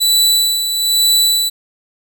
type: tone with tremolo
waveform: sawtooth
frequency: 3966 Hz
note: B7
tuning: 7 cents sharp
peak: -6 dBFS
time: 0-1.5 s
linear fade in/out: 20 ms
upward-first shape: sine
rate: 1.1 Hz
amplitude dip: 55%
effects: none